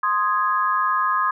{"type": "chord", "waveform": "sine", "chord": "Ab major", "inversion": "first", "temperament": "equal", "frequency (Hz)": [1046.5, 1244.5, 1661.2], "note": ["C6", "Eb6", "Ab6"], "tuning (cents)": [0, 0, 0], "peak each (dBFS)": [-21, -21, -26], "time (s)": [0.03, 1.31], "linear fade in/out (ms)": 5, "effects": []}